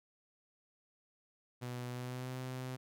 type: tone with pitch glide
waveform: sawtooth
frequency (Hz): 123.47 to 128.42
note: B2 to C3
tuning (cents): 0 to -32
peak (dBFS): -36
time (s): 1.61-2.77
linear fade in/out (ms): 20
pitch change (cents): +68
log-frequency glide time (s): 1.91-2.33
effects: none